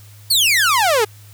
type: exponential sweep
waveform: sawtooth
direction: down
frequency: 4633 to 403.5 Hz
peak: -9 dBFS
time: 0.3-1.05 s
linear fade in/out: 10 ms
effects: added 103 Hz sine -40 dBFS peak until 1.33 s + white hiss -48 dBFS RMS until 1.33 s